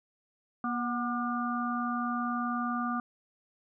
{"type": "harmonic tone with a mistuned harmonic", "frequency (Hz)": 239.6, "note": "A#3", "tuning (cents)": 48, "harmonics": [1, 3, 5, 6], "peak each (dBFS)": [-32, -38, -33, -40], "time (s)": [0.64, 3], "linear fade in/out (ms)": 2, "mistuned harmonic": 3, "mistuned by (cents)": 44, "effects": []}